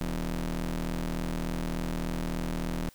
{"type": "ring-modulated tone", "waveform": "25% pulse", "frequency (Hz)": 80, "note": "D#2", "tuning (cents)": 49, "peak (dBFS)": -23, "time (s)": [0.01, 2.89], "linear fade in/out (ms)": 0, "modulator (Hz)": 98.3, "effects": ["white hiss -58 dBFS RMS until 2.94 s"]}